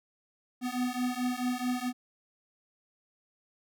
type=beating tone pair; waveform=square; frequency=246.9 / 251.5 Hz; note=B3 / B3; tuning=0 / +32 cents; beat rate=4.6 Hz; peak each=-33 / -33 dBFS; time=0.61-1.93 s; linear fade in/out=50 ms; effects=none